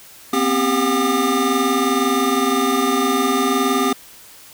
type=tone cluster; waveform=square; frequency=247 / 266.5 / 395.7 / 721 / 1209 Hz; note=B3 / C4 / G4 / F#5 / D6; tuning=0 / +32 / +16 / -45 / +50 cents; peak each=-25 / -21 / -22 / -28 / -22 dBFS; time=0.33-3.93 s; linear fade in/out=5 ms; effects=white hiss -43 dBFS RMS until 4.53 s